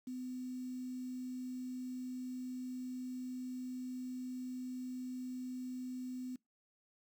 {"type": "tone with quantisation", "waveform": "sine", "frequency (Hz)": 253.2, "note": "B3", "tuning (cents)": 43, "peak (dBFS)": -40, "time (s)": [0.07, 6.36], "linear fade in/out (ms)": 5, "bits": 10, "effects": ["noise-tail reverb RT60 0.2 s tail -24 dB re dry"]}